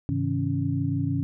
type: tone cluster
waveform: sine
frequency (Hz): 101.7 / 133.2 / 159.5 / 277.5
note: G#2 / C3 / D#3 / C#4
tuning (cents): -36 / +31 / +43 / +2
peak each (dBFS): -29 / -28 / -30 / -28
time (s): 0.09-1.23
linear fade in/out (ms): 0
effects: none